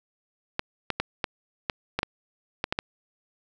clicks, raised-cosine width 0.3 ms, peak -9 dBFS, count 10, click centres 0.594 / 0.903 / 1 / 1.242 / 1.698 / 1.99 / 2.031 / 2.641 / 2.725 / 2.789 s, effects none

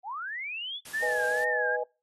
sine linear sweep, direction up, 708 to 3550 Hz, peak -33 dBFS, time 0.03-0.81 s, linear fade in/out 50 ms
white noise, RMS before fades -44 dBFS, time 0.85-1.44 s, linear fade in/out 5 ms
sine tone with vibrato, 1711 Hz, A6, 49 cents flat, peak -27 dBFS, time 0.93-1.77 s, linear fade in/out 20 ms, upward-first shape triangle, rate 2.3 Hz, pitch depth 140 cents each way
sine chord, G# minor, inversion first, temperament equal, 493.9 / 622.3 / 830.6 Hz, B4 / D#5 / G#5, 0 / 0 / 0 cents, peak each -30 / -33 / -34 dBFS, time 1.02-1.84 s, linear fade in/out 10 ms
effects noise-tail reverb RT60 0.3 s tail -25 dB re dry + AAC 32 kbps

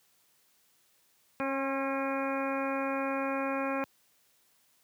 harmonic tone with a mistuned harmonic, 271.7 Hz, C#4, 35 cents flat, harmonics 1 / 2 / 3 / 4 / 5 / 6 / 7 / 8 / 9, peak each -34 / -34 / -39 / -38 / -40 / -42 / -48 / -46 / -41 dBFS, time 1.4-3.84 s, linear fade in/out 0 ms, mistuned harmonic 4, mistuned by -16 cents, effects white hiss -68 dBFS RMS until 4.83 s + high-pass 80 Hz 12 dB/octave

